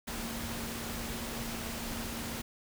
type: tone in noise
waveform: sine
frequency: 230.9 Hz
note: A#3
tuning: 16 cents flat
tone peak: -42 dBFS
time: 0.07-2.42 s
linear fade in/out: 10 ms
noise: pink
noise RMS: -39 dBFS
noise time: 0.07-2.42 s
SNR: -6 dB
effects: none